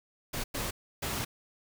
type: noise bursts at uneven times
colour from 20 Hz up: pink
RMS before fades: -34 dBFS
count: 3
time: 0.33-0.44 / 0.54-0.71 / 1.02-1.25 s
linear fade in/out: 10 ms
effects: none